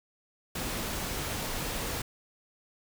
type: noise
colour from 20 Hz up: pink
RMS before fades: -34 dBFS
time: 0.55-2.02 s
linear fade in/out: 5 ms
effects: none